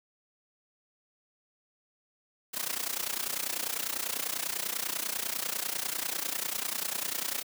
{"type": "noise with amplitude modulation", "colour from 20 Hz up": "white", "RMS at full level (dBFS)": -30, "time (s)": [2.53, 7.43], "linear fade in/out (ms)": 20, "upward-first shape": "sine", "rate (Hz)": 30.1, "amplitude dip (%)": 85, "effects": ["high-pass 200 Hz 12 dB/octave"]}